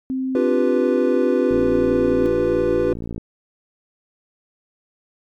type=tone with pitch glide; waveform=sine; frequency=261.6 to 263.7 Hz; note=C4 to C4; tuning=0 to +14 cents; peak=-20 dBFS; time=0.1-2.26 s; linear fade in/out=0 ms; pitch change=+14 cents; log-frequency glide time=0.98-1.93 s
type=chord; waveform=triangle; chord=G dominant seventh; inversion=second; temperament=equal; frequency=293.7 / 349.2 / 392 / 493.9 Hz; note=D4 / F4 / G4 / B4; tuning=0 / 0 / 0 / 0 cents; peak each=-24 / -19 / -20 / -18 dBFS; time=0.35-2.93 s; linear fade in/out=2 ms
type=click train; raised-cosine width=3 ms; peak=-17 dBFS; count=97; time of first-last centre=1.51-3.18 s; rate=57.5 Hz
effects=MP3 96 kbps